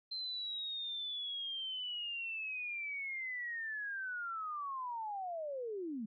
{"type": "linear sweep", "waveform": "sine", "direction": "down", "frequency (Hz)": [4126, 203.7], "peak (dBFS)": -38, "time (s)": [0.11, 6.06], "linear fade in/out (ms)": 10, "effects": []}